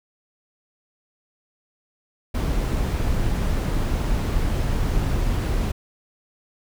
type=noise; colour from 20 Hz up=brown; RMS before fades=-22 dBFS; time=2.34-5.72 s; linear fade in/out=10 ms; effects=none